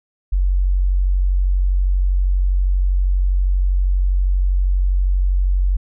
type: tone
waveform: sine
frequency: 46.25 Hz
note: F#1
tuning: in tune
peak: -13 dBFS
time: 0.32-5.77 s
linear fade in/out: 10 ms
effects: none